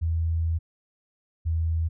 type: tone pair in turn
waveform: sine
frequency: 82.1 / 81.58 Hz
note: E2 / E2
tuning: -6 / -17 cents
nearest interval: unison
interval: 11 cents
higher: first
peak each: -22 dBFS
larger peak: neither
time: 0.01-0.59 / 1.45-1.89 s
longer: first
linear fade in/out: 20 ms
effects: none